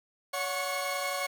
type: tone cluster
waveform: sawtooth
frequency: 564 / 733 / 1097 / 2188 Hz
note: C#5 / F#5 / C#6 / C#7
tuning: +30 / -16 / -18 / -23 cents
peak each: -31 / -33 / -33 / -33 dBFS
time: 0.33-1.27 s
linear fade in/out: 10 ms
effects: none